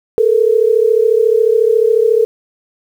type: tone pair together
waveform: sine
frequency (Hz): 433 / 467.1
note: A4 / A#4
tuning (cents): -28 / +3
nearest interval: minor second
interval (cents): 131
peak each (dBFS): -11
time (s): 0.18-2.25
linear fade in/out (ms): 0
effects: 7-bit